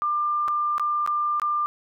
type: tone with dropouts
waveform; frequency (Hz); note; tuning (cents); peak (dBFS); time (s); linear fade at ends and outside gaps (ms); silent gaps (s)
sine; 1194; D6; +28; -21; 0.02-1.66; 0; 0.479-0.483 / 0.781-0.797 / 1.063-1.075 / 1.398-1.418
effects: none